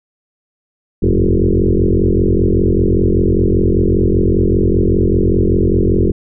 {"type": "tone with frequency modulation", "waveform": "sine", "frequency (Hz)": 153.8, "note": "D#3", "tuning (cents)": -20, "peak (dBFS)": -9, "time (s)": [1.02, 6.12], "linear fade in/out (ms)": 10, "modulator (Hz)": 45.1, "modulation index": 5.9, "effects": []}